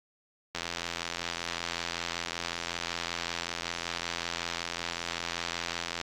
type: click train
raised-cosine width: 0.2 ms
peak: -15 dBFS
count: 467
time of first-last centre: 0.55-6.013 s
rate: 85.3 Hz
effects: AAC 48 kbps